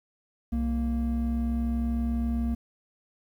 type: tone pair together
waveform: triangle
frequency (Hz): 63.9 / 232.1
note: C2 / A#3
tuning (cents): -40 / -7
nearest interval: octave + minor seventh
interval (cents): 2233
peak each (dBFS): -25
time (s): 0.52-2.55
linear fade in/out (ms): 10
effects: tanh soft clip ceiling -17 dBFS + 10-bit